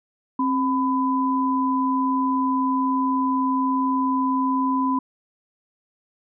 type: tone pair together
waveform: sine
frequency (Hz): 265.6 / 1002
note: C4 / B5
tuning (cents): +26 / +25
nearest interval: octave + major seventh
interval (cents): 2299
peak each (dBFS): -21 / -22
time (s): 0.39-4.99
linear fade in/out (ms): 5
effects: none

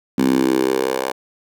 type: tone with high-pass filter sweep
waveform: 10% pulse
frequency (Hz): 65.41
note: C2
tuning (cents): 0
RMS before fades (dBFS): -18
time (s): 0.18-1.12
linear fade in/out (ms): 5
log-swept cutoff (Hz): 230 to 610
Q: 3.4
effects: none

